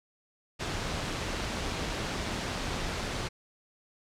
pink noise with amplitude modulation, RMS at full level -32 dBFS, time 0.59-3.29 s, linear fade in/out 20 ms, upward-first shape sine, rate 183 Hz, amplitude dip 25%, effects low-pass 6000 Hz 12 dB/octave

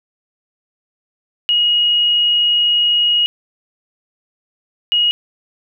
sine tone bursts at uneven times, 2888 Hz, F#7, 43 cents flat, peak -11 dBFS, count 2, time 1.49-3.26 / 4.92-5.11 s, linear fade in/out 0 ms, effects none

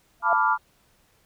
sine tone with exponential growth, 684 Hz, F5, 36 cents flat, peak -18 dBFS, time 0.2-0.33 s, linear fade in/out 1 ms, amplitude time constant 27 ms
sine chord, B half-diminished seventh, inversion third, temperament equal, 880 / 987.8 / 1174.7 / 1396.9 Hz, A5 / B5 / D6 / F6, 0 / 0 / 0 / 0 cents, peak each -24 dBFS, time 0.22-0.58 s, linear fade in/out 50 ms
effects pink hiss -63 dBFS RMS until 1.25 s

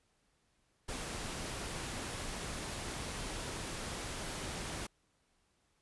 pink noise, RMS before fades -41 dBFS, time 0.88-4.87 s, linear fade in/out 10 ms, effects pink hiss -75 dBFS RMS until 5.81 s + resampled to 24000 Hz

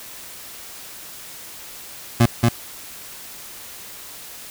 25% pulse tone with echo, 117.4 Hz, A#2, 13 cents sharp, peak -7 dBFS, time 2.2-2.26 s, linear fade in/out 5 ms, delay 230 ms, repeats 1, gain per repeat -2 dB, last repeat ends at 2.49 s, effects white hiss -38 dBFS RMS until 4.5 s

